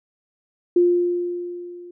sine tone with level ramp, 351.5 Hz, F4, 11 cents sharp, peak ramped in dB -11 to -37 dBFS, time 0.76-1.91 s, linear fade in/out 5 ms, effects none

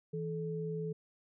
sine tone pair together, 162.6 / 432.3 Hz, E3 / A4, -23 / -31 cents, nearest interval octave + perfect fourth, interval 1692 cents, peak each -37 / -38 dBFS, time 0.13-0.93 s, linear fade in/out 10 ms, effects none

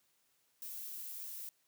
violet noise, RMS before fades -45 dBFS, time 0.62-1.49 s, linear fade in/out 0 ms, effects white hiss -75 dBFS RMS until 1.67 s + high-pass 80 Hz 12 dB/octave

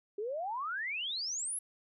sine exponential sweep, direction up, 394.4 to 11330 Hz, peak -34 dBFS, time 0.18-1.59 s, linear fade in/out 5 ms, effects none

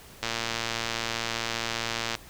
click train, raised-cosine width 0.2 ms, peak -11 dBFS, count 222, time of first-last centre 0.23-2.152 s, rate 115 Hz, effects pink hiss -49 dBFS RMS until 2.29 s

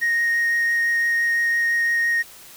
triangle tone with vibrato, 1864.7 Hz, A#6, in tune, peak -15 dBFS, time 0.01-2.23 s, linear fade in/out 20 ms, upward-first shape triangle, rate 5.9 Hz, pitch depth 9 cents each way, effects tanh soft clip ceiling -12 dBFS + white hiss -44 dBFS RMS until 2.56 s

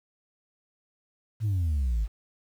sine exponential sweep, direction down, 114.1 to 49 Hz, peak -21 dBFS, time 1.4-2.08 s, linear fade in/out 50 ms, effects tanh soft clip ceiling -22 dBFS + 9-bit

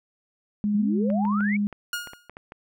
sine tone with pitch glide, 207.7 to 205.3 Hz, G#3 to G#3, 0 to -20 cents, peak -21 dBFS, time 0.64-1.67 s, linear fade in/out 0 ms, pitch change -20 cents, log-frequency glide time 1.05-1.15 s
sine exponential sweep, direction up, 184.8 to 2348 Hz, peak -27 dBFS, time 0.74-1.57 s, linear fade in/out 10 ms
clicks, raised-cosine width 0.5 ms, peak -25 dBFS, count 9, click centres 1.102 / 1.252 / 1.407 / 1.727 / 2.073 / 2.134 / 2.296 / 2.369 / 2.521 s
sawtooth tone with exponential decay, 1430 Hz, F6, 41 cents sharp, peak -21 dBFS, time 1.93-2.29 s, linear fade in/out 2 ms, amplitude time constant 77 ms
effects none

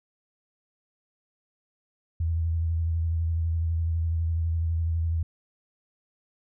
sine tone with vibrato, 82.41 Hz, E2, in tune, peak -23 dBFS, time 2.2-5.23 s, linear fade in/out 5 ms, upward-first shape sine, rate 12 Hz, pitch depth 33 cents each way, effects none

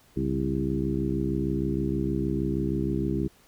harmonic tone with a mistuned harmonic, 66.4 Hz, C2, 26 cents sharp, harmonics 1 / 2 / 3 / 4 / 5 / 6, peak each -33 / -31 / -31 / -32 / -30 / -34 dBFS, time 0.16-3.28 s, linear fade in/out 10 ms, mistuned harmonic 2, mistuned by +95 cents, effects pink hiss -59 dBFS RMS until 3.47 s

